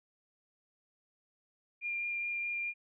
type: tone with vibrato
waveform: sine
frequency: 2400 Hz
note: D7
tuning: 37 cents sharp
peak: -33 dBFS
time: 1.81-2.74 s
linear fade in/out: 50 ms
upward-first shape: triangle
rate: 4.7 Hz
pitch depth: 11 cents each way
effects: none